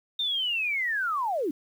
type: linear sweep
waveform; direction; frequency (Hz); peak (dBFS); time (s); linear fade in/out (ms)
sine; down; 3665 to 262.6; -25; 0.19-1.51; 5
effects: 9-bit